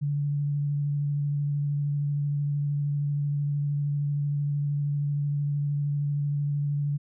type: tone with vibrato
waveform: sine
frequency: 144.4 Hz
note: D3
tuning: 29 cents flat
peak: -24 dBFS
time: 0.01-6.98 s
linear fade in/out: 20 ms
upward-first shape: sine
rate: 13 Hz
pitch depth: 14 cents each way
effects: none